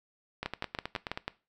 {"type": "two click trains", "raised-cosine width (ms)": 0.3, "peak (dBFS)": [-18, -16], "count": [8, 6], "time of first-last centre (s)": [[0.43, 1.175], [0.46, 1.28]], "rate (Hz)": [9.4, 6.1], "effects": ["noise-tail reverb RT60 0.3 s tail -19 dB re dry"]}